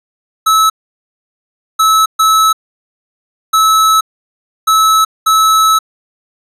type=tone bursts at uneven times; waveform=square; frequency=1300 Hz; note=E6; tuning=24 cents flat; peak=-7 dBFS; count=6; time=0.46-0.7 / 1.79-2.06 / 2.19-2.53 / 3.53-4.01 / 4.67-5.05 / 5.26-5.79 s; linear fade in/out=10 ms; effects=resampled to 32000 Hz